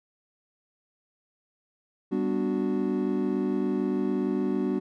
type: chord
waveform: triangle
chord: G major seventh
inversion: none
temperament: equal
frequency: 196 / 246.9 / 293.7 / 370 Hz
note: G3 / B3 / D4 / F#4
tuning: 0 / 0 / 0 / 0 cents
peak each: -28 dBFS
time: 2.11-4.8 s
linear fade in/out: 20 ms
effects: none